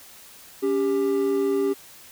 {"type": "tone pair together", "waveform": "triangle", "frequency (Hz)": [280.3, 395.6], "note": ["C#4", "G4"], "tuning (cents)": [19, 16], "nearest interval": "tritone", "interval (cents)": 597, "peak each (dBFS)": [-24, -19], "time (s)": [0.62, 1.74], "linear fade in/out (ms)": 20, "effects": ["white hiss -47 dBFS RMS until 2.11 s"]}